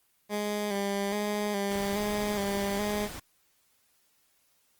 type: tone with vibrato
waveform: 15% pulse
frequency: 203.7 Hz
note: G#3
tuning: 33 cents flat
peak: -22 dBFS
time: 0.29-3.09 s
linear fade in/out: 50 ms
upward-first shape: square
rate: 1.2 Hz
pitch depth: 35 cents each way
type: noise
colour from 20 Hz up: pink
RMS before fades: -41 dBFS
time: 1.7-3.2 s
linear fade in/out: 10 ms
effects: white hiss -69 dBFS RMS until 4.79 s + Opus 24 kbps